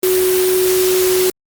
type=tone in noise; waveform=sine; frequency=369.9 Hz; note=F#4; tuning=in tune; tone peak=-12 dBFS; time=0.03-1.3 s; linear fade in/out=2 ms; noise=white; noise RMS=-20 dBFS; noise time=0.03-1.3 s; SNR=+5 dB; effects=Opus 32 kbps